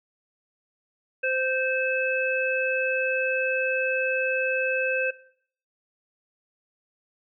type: harmonic tone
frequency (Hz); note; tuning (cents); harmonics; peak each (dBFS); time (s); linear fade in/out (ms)
520; C5; -11; 1 / 3 / 5; -27 / -27 / -27; 1.23-5.11; 10
effects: noise-tail reverb RT60 0.6 s tail -19 dB re dry